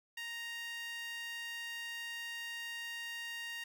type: tone with high-pass filter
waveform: sawtooth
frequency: 932.3 Hz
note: A#5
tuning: in tune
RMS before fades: -43 dBFS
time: 0.17-3.64 s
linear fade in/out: 5 ms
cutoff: 2200 Hz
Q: 8.7
effects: 11-bit